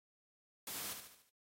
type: noise with echo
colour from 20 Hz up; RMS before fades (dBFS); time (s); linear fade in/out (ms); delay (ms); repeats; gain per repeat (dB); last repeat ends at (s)
white; -44; 0.67-0.93; 2; 73; 5; -6; 1.295
effects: high-pass 80 Hz 12 dB/octave + AAC 48 kbps